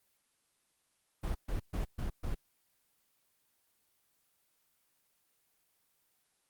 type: noise bursts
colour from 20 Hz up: brown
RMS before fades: -34 dBFS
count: 5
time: 1.23-2.35 s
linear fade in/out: 10 ms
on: 120 ms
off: 130 ms
effects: white hiss -75 dBFS RMS until 6.49 s + Opus 24 kbps